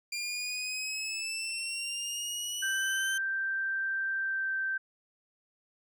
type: exponential sweep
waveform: 20% pulse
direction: up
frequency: 2388 to 3100 Hz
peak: -28 dBFS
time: 0.12-3.18 s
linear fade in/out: 5 ms
type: tone with pitch glide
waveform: sine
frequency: 1568 to 1558.1 Hz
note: G6 to G6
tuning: 0 to -11 cents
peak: -29 dBFS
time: 2.62-4.78 s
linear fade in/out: 10 ms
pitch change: -11 cents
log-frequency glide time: 4.2-4.52 s
effects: none